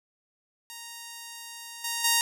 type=tone with level steps; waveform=5% pulse; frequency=932.3 Hz; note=A#5; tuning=in tune; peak=-28 / -17 / -9 dBFS; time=0.7-2.21 s; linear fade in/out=0 ms; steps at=1.84 / 2.04 s; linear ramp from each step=5 ms; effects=none